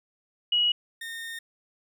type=tone pair in turn; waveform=sine / 30% pulse; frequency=2909 / 1832.6 Hz; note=F#7 / A#6; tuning=-30 / -30 cents; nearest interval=minor sixth; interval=800 cents; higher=first; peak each=-20 / -32 dBFS; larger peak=first; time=0.52-0.72 / 1.01-1.39 s; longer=second; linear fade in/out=5 ms; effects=none